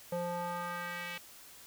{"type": "tone with band-pass filter sweep", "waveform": "square", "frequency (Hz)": 174.61, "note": "F3", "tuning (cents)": 0, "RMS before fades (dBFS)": -38, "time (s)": [0.12, 1.18], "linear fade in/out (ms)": 5, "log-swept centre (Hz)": [560, 2600], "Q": 1.9, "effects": ["white hiss -54 dBFS RMS until 1.66 s"]}